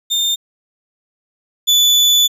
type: tone pair in turn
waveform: 35% pulse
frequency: 3618 / 3477 Hz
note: A7 / A7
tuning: +48 / -21 cents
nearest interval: minor second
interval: 69 cents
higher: first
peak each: -12 / -7 dBFS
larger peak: second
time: 0.1-0.36 / 1.67-2.28 s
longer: second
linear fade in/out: 20 ms
effects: resampled to 32000 Hz